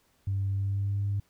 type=tone with pitch glide; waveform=sine; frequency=98 to 100.58 Hz; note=G2 to G2; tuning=0 to +45 cents; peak=-25 dBFS; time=0.27-1.2 s; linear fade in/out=5 ms; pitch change=+45 cents; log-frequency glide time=0.5-1.05 s; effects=tanh soft clip ceiling -22 dBFS + pink hiss -68 dBFS RMS until 1.29 s